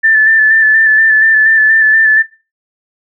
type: tone with vibrato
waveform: sine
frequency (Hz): 1760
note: A6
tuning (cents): 0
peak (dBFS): -5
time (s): 0.03-2.23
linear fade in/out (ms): 20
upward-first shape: square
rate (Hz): 4.2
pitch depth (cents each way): 23
effects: noise-tail reverb RT60 0.3 s tail -18 dB re dry